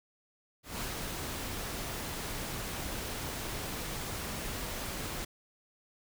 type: noise with ADSR envelope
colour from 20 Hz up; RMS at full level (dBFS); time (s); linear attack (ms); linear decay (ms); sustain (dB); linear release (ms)
pink; -36; 0.63-5.25; 180; 78; -2; 8
effects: none